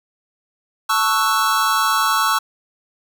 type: chord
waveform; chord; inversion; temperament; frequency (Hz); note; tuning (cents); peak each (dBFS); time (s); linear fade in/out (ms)
square; F# minor seventh; first; equal; 880 / 1108.7 / 1318.5 / 1480; A5 / C#6 / E6 / F#6; 0 / 0 / 0 / 0; -24 / -20 / -20 / -25; 0.89-2.39; 10
effects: none